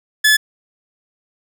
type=tone; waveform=sawtooth; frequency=1722 Hz; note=A6; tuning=38 cents flat; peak=-6 dBFS; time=0.24-0.37 s; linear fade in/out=10 ms; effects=none